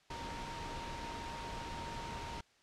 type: tone in noise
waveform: sine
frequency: 930 Hz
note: A#5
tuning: 4 cents flat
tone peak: -45 dBFS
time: 0.1-2.41 s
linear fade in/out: 5 ms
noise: pink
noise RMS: -44 dBFS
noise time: 0.1-2.41 s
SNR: -4 dB
effects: white hiss -68 dBFS RMS until 2.62 s + low-pass 5000 Hz 12 dB/octave